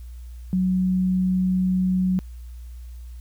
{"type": "tone", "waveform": "sine", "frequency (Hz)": 185, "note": "F#3", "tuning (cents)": 0, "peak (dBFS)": -18, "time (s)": [0.53, 2.19], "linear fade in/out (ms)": 0, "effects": ["added 60 Hz sine -35 dBFS peak until 3.2 s", "white hiss -59 dBFS RMS until 3.2 s"]}